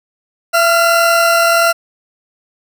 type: tone pair together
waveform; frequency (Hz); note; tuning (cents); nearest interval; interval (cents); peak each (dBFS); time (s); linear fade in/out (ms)
40% pulse; 672.5 / 1386; E5 / F6; +34 / -14; octave + minor second; 1252; -11; 0.53-1.73; 20
effects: none